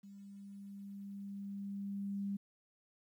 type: tone with level ramp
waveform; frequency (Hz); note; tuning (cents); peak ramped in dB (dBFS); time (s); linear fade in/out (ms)
sine; 199.3; G3; +29; -51 to -35; 0.03-2.37; 10
effects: 12-bit